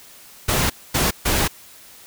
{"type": "noise bursts at uneven times", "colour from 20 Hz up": "pink", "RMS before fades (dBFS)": -19, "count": 3, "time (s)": [[0.48, 0.7], [0.94, 1.11], [1.25, 1.48]], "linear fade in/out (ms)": 10, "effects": ["white hiss -45 dBFS RMS until 2.06 s"]}